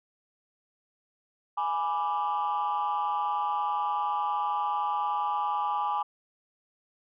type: chord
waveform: sine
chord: G# diminished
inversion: none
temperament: equal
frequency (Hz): 830.6 / 987.8 / 1174.7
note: G#5 / B5 / D6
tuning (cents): 0 / 0 / 0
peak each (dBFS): -28 / -30 / -30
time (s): 1.57-6.03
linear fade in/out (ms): 10
effects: tanh soft clip ceiling -21 dBFS